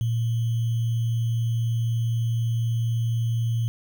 sine tone with sample-and-hold, 115.5 Hz, A#2, 16 cents flat, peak -21 dBFS, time 0.01-3.68 s, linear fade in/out 0 ms, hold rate 3150 Hz, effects none

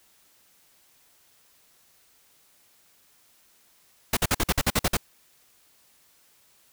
pink noise bursts, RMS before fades -22 dBFS, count 10, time 4.13-4.97 s, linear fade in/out 5 ms, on 39 ms, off 50 ms, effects white hiss -61 dBFS RMS until 6.72 s

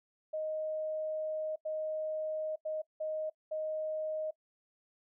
sine tone bursts at uneven times, 623 Hz, D#5, 2 cents sharp, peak -33 dBFS, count 5, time 0.33-1.56 / 1.65-2.56 / 2.65-2.82 / 3-3.3 / 3.51-4.31 s, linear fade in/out 10 ms, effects noise-tail reverb RT60 0.1 s tail -21 dB re dry

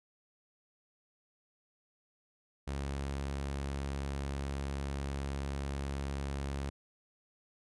sawtooth tone, 69.3 Hz, C#2, in tune, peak -31 dBFS, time 2.67-6.7 s, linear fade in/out 10 ms, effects resampled to 24000 Hz

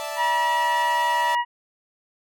sawtooth chord, D suspended second, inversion none, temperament equal with one note detuned, 587.3 / 657.4 / 880 Hz, D5 / E5 / A5, 0 / -5 / 0 cents, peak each -29 dBFS, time 0-1.35 s, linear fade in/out 0 ms
harmonic tone, 960 Hz, B5, 49 cents flat, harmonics 1 / 2 / 3, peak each -20 / -27 / -34 dBFS, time 0.16-1.45 s, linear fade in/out 50 ms
effects none

